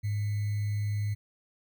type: tone with sample-and-hold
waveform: sine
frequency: 103.83 Hz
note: G#2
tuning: in tune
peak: -27 dBFS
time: 0.03-1.15 s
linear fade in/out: 20 ms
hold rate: 2100 Hz
effects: none